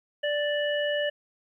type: harmonic tone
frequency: 587 Hz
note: D5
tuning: 1 cent flat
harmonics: 1 / 3 / 5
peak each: -26 / -31 / -33 dBFS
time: 0.23-1.1 s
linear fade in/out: 10 ms
effects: 11-bit